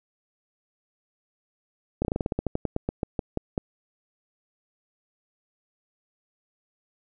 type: slowing click train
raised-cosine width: 2 ms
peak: -12 dBFS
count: 18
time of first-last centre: 2.02-3.578 s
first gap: 29 ms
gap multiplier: 1.13
effects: none